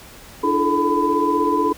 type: tone cluster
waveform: sine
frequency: 295.9 / 337.7 / 427 / 443.2 / 1002 Hz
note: D4 / E4 / G#4 / A4 / B5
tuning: +13 / +42 / +48 / +13 / +25 cents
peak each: -22 / -23 / -23 / -27 / -19 dBFS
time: 0.43-1.73 s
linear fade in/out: 10 ms
effects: pink hiss -42 dBFS RMS until 1.77 s